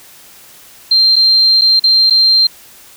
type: tone with dropouts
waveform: sine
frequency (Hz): 4163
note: C8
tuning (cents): -10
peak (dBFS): -6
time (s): 0.91-2.47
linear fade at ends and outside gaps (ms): 5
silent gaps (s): 1.158-1.163 / 1.612-1.617 / 1.796-1.838 / 2.099-2.106
effects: white hiss -40 dBFS RMS until 2.96 s